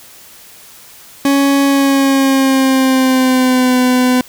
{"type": "tone with pitch glide", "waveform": "40% pulse", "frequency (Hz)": [278, 252], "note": ["C#4", "B3"], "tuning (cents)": [5, 35], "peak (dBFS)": -8, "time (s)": [1.25, 4.21], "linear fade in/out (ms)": 2, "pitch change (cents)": -170, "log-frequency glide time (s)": [1.65, 3.78], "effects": ["white hiss -39 dBFS RMS until 4.28 s"]}